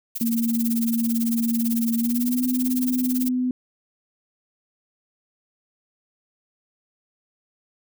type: noise with tremolo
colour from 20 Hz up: violet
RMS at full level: -27 dBFS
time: 0.15-3.29 s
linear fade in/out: 10 ms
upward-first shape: sine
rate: 18 Hz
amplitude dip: 95%
type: tone with pitch glide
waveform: sine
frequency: 230.9 to 251.8 Hz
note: A#3 to B3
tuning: -16 to +34 cents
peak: -20 dBFS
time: 0.21-3.51 s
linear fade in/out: 2 ms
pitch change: +150 cents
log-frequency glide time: 1.96-2.45 s
effects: none